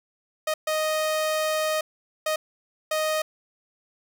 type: tone bursts at uneven times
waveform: sawtooth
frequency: 622.3 Hz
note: D#5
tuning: in tune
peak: -19 dBFS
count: 4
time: 0.47-0.54 / 0.67-1.81 / 2.26-2.36 / 2.91-3.22 s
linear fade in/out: 5 ms
effects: none